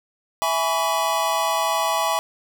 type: chord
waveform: square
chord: C# minor seventh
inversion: first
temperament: equal with one note detuned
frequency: 659.3 / 830.6 / 987.8 / 1137.3 Hz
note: E5 / G#5 / B5 / C#6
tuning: 0 / 0 / 0 / +44 cents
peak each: -26 dBFS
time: 0.42-2.19 s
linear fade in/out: 0 ms
effects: none